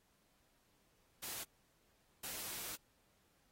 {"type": "noise bursts at uneven times", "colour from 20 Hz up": "white", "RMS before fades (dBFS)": -45, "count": 2, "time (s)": [[1.22, 1.44], [2.23, 2.76]], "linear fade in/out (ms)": 10, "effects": ["pink hiss -75 dBFS RMS until 3.51 s", "AAC 48 kbps"]}